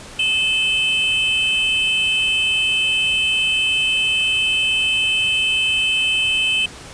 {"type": "tone pair together", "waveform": "triangle", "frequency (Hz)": [2600, 3063], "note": ["E7", "G7"], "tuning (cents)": [-24, -41], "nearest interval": "minor third", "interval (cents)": 283, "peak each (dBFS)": -17, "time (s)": [0.19, 6.66], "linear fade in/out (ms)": 5, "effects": ["pink hiss -37 dBFS RMS until 6.93 s", "resampled to 22050 Hz"]}